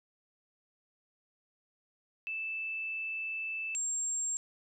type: tone pair in turn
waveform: sine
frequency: 2637 / 7459 Hz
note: E7 / A#8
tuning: 0 / 0 cents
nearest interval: octave + tritone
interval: 1800 cents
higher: second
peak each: -34 / -31 dBFS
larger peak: second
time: 2.27-3.75 / 3.75-4.37 s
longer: first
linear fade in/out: 0 ms
effects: none